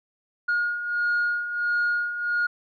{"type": "beating tone pair", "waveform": "sine", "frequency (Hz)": [1431, 1432.5], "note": ["F6", "F6"], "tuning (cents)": [42, 44], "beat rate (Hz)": 1.5, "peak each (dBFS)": [-28, -22], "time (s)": [0.48, 2.47], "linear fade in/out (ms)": 10, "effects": ["tanh soft clip ceiling -18 dBFS"]}